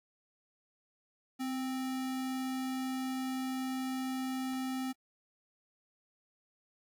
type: tone with sample-and-hold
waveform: sine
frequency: 259.2 Hz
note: C4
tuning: 16 cents flat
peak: -33 dBFS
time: 1.39-4.93 s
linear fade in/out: 20 ms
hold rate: 1050 Hz
effects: AAC 64 kbps